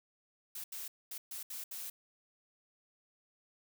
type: noise bursts at uneven times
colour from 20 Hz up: blue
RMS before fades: -43 dBFS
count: 6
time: 0.55-0.64 / 0.72-0.88 / 1.11-1.18 / 1.31-1.43 / 1.5-1.64 / 1.71-1.9 s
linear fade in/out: 5 ms
effects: none